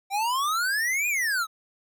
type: exponential two-way sweep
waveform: square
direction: up then down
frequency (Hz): 768 to 2489 to 1256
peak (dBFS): -24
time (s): 0.1-1.47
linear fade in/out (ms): 50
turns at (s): 1.08
effects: none